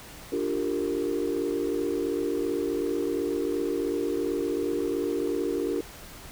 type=chord; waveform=sine; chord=G minor seventh; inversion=second; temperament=equal with one note detuned; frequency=293.7 / 349.2 / 392 / 460 Hz; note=D4 / F4 / G4 / Bb4; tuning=0 / 0 / 0 / -23 cents; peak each=-30 dBFS; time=0.32-5.81 s; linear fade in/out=5 ms; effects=tanh soft clip ceiling -18 dBFS + pink hiss -45 dBFS RMS until 6.31 s